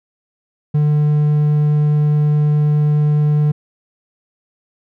triangle tone, 149.2 Hz, D3, 28 cents sharp, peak -9 dBFS, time 0.74-3.52 s, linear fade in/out 10 ms, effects none

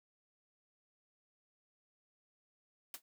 white noise with exponential decay, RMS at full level -40 dBFS, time 2.94-3.02 s, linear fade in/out 2 ms, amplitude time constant 16 ms, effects high-pass 200 Hz 12 dB/octave

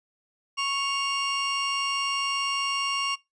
35% pulse tone pair together, 1105.6 / 2794 Hz, C#6 / F7, -5 / 0 cents, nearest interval octave + major third, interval 1605 cents, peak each -27 / -26 dBFS, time 0.57-3.16 s, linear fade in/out 20 ms, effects noise-tail reverb RT60 0.2 s tail -22 dB re dry + resampled to 22050 Hz

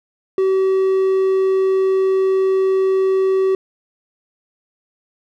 triangle tone, 381.6 Hz, G4, 47 cents flat, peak -11 dBFS, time 0.38-3.55 s, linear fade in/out 2 ms, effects none

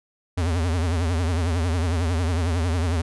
square tone with vibrato, 84.9 Hz, F2, 48 cents flat, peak -21 dBFS, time 0.37-3.02 s, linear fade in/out 10 ms, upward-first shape triangle, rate 11 Hz, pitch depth 160 cents each way, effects resampled to 24000 Hz

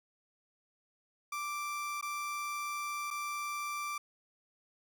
30% pulse tone with dropouts, 1174.7 Hz, D6, in tune, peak -33 dBFS, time 1.32-3.98 s, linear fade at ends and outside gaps 5 ms, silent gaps 2.012-2.025 / 3.105-3.109 s, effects none

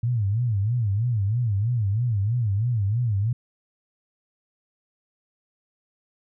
sine tone with vibrato, 110 Hz, A2, in tune, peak -20 dBFS, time 0.03-3.33 s, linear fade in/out 5 ms, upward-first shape sine, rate 3.1 Hz, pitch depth 210 cents each way, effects none

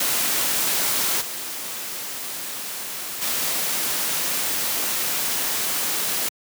white noise with level steps, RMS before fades -22 / -31 / -24 dBFS, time 0-6.29 s, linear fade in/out 5 ms, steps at 1.2 / 3.21 s, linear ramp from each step 20 ms, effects high-pass 150 Hz 12 dB/octave

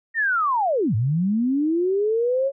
sine linear two-way sweep, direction down then up, 1871 to 101.4 to 558 Hz, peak -18 dBFS, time 0.14-2.52 s, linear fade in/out 50 ms, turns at 0.95 s, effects none

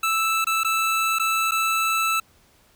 25% pulse tone with dropouts, 1318.5 Hz, E6, in tune, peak -16 dBFS, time 0.03-2.2 s, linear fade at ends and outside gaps 5 ms, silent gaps 0.445-0.468 / 0.635-0.646 / 1.187-1.196 / 1.511-1.518 s, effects pink hiss -58 dBFS RMS until 2.75 s

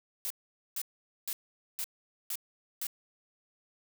blue noise bursts, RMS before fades -35 dBFS, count 6, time 0.25-2.868 s, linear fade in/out 0 ms, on 53 ms, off 460 ms, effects none

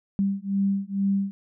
sine beating tone pair, 196 / 198.2 Hz, G3 / G3, 0 / +19 cents, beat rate 2.2 Hz, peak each -25 dBFS, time 0.19-1.31 s, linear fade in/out 0 ms, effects none

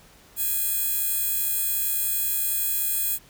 15% pulse tone with high-pass filter, 830.6 Hz, G#5, in tune, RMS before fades -25 dBFS, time 0.36-3.19 s, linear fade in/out 50 ms, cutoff 12000 Hz, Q 0.64, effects pink hiss -53 dBFS RMS until 3.29 s

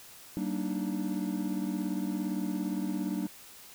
triangle chord, Eb major seventh, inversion first, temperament equal with one note detuned, 191.52 / 233.1 / 293.7 / 311.1 Hz, G3 / Bb3 / D4 / Eb4, -40 / 0 / 0 / 0 cents, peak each -32 / -35 / -33 / -36 dBFS, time 0.37-3.27 s, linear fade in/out 0 ms, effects white hiss -51 dBFS RMS until 3.74 s

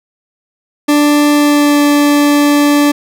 40% pulse tone with pitch glide, 293.7 to 290.7 Hz, D4 to D4, 0 to -18 cents, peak -6 dBFS, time 0.88-2.92 s, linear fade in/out 10 ms, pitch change -18 cents, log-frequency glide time 1.32-1.81 s, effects none

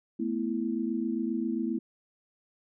sine chord, A suspended second, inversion none, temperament just, 220 / 247.5 / 330 Hz, A3 / B3 / E4, 0 / +4 / +2 cents, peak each -32 dBFS, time 0.19-1.79 s, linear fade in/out 10 ms, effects none

